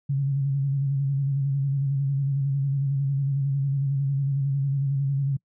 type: tone with vibrato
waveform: sine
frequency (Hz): 138.2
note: C#3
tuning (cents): -5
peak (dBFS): -21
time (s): 0.09-5.37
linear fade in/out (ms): 10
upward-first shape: square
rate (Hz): 11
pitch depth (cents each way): 34
effects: noise-tail reverb RT60 0.1 s tail -25 dB re dry